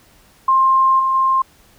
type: tone with level steps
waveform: sine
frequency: 1058 Hz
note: C6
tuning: 19 cents sharp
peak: -10 / -14 / -12 dBFS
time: 0.48-1.42 s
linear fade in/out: 5 ms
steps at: 0.99 / 1.14 s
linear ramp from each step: 10 ms
effects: pink hiss -51 dBFS RMS until 1.78 s